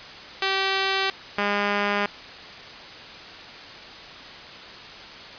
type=tone pair in turn; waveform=5% pulse; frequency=386.3 / 203.8 Hz; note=G4 / G#3; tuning=-25 / -32 cents; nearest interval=major seventh; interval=1107 cents; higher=first; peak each=-10 dBFS; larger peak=neither; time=0.42-1.1 / 1.38-2.06 s; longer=neither; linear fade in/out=2 ms; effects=white hiss -40 dBFS RMS until 5.38 s + resampled to 11025 Hz